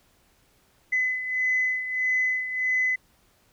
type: beating tone pair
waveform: sine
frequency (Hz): 2018 / 2019.6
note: B6 / B6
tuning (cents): +37 / +38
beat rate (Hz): 1.6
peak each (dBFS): -23 / -29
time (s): 0.92-2.96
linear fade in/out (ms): 10
effects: tanh soft clip ceiling -15 dBFS + pink hiss -63 dBFS RMS until 3.52 s